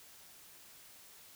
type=silence; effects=white hiss -57 dBFS RMS until 1.35 s